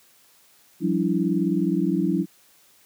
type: tone cluster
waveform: sine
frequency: 174.3 / 193.6 / 289.3 / 329.4 Hz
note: F3 / G3 / D4 / E4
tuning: -3 / -21 / -26 / -1 cents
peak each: -25 dBFS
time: 0.8-2.26 s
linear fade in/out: 50 ms
effects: white hiss -57 dBFS RMS until 2.85 s + high-pass 100 Hz 12 dB/octave